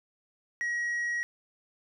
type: tone with tanh clipping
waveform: sine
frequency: 1903 Hz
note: A#6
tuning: 35 cents sharp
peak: -29 dBFS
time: 0.61-1.23 s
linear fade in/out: 0 ms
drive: 3 dB
effects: none